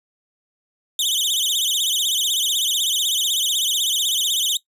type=tone with vibrato; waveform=sawtooth; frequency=3356 Hz; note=G#7; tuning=17 cents sharp; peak=-15 dBFS; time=0.99-4.57 s; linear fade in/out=2 ms; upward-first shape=sine; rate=16 Hz; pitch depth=210 cents each way; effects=noise-tail reverb RT60 0.1 s tail -20 dB re dry + resampled to 32000 Hz